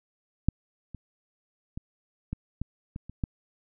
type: clicks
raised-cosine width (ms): 5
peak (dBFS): -9 / -27 / -23 / -19 / -19 / -24 / -28 / -15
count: 8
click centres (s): 0.486 / 0.947 / 1.775 / 2.33 / 2.616 / 2.961 / 3.096 / 3.238
effects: none